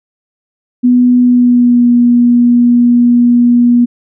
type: tone with pitch glide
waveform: sine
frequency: 246.9 to 241 Hz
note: B3 to B3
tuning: 0 to -42 cents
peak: -4 dBFS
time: 0.83-3.86 s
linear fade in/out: 20 ms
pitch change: -42 cents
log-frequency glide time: 1.2-1.89 s
effects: none